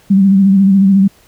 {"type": "tone with vibrato", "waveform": "sine", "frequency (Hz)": 194.7, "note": "G3", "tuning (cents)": -12, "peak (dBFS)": -5, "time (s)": [0.1, 1.08], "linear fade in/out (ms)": 10, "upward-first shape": "sine", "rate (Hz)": 14, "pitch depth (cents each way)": 45, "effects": ["pink hiss -48 dBFS RMS until 1.27 s"]}